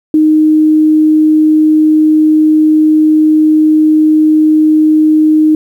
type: tone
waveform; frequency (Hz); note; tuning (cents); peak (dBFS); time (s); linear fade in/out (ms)
sine; 309.6; D#4; -9; -4; 0.14-5.55; 2
effects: 7-bit